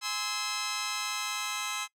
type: chord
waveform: 10% pulse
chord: Ab augmented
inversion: none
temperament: just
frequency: 830.6 / 1038.3 / 1297.8 Hz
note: Ab5 / C6 / E6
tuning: 0 / -14 / -27 cents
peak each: -31 / -27 / -26 dBFS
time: 0.01-1.88 s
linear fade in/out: 50 ms
effects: noise-tail reverb RT60 0.1 s tail -21 dB re dry + low-pass 12000 Hz 12 dB/octave